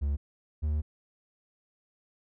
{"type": "tone pair in turn", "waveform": "triangle", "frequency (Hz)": [71.3, 75.73], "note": ["C#2", "D#2"], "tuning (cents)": [49, -46], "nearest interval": "minor second", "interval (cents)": 105, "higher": "second", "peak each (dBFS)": -24, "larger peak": "neither", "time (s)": [[0.01, 0.17], [0.62, 0.82]], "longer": "second", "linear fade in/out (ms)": 20, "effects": []}